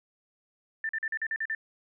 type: tone bursts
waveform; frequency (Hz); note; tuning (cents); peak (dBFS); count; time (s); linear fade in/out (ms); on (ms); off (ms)
sine; 1781; A6; +21; -28; 8; 0.84-1.549; 2; 51; 43
effects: none